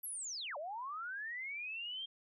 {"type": "linear two-way sweep", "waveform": "sine", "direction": "down then up", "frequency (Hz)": [11810, 554.4, 3220], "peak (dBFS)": -40, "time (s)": [0.03, 2.06], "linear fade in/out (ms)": 10, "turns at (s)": 0.57, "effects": []}